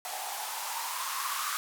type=noise with band-pass filter sweep; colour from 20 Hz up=violet; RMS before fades=-35 dBFS; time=0.05-1.57 s; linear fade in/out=0 ms; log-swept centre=730 to 1200 Hz; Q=6.4; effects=none